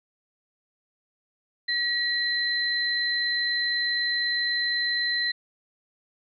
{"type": "tone pair together", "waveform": "sine", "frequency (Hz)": [1917, 4062], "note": ["A#6", "B7"], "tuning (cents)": [48, 48], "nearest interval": "octave + minor second", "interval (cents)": 1300, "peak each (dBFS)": -26, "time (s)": [1.68, 5.32], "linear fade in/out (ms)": 10, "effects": []}